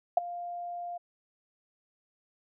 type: tone with ADSR envelope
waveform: sine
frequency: 700 Hz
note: F5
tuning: 4 cents sharp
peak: -16 dBFS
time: 0.17-0.98 s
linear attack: 4 ms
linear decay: 15 ms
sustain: -19 dB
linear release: 12 ms
effects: none